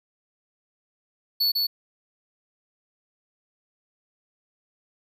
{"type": "tone with echo", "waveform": "square", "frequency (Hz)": 4435, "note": "C#8", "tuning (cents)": 0, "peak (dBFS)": -20, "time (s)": [1.4, 1.52], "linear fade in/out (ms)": 10, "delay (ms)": 150, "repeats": 1, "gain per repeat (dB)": -2, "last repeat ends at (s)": 1.67, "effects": []}